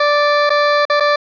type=tone with dropouts; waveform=20% pulse; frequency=586 Hz; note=D5; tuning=4 cents flat; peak=-6 dBFS; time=0-1.16 s; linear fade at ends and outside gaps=5 ms; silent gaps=0.495-0.502 / 0.853-0.898 / 1-1.005 s; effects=resampled to 11025 Hz + 8-bit